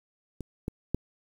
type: clicks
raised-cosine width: 3 ms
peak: -23 / -18 / -13 dBFS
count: 3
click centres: 0.407 / 0.681 / 0.946 s
effects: 8-bit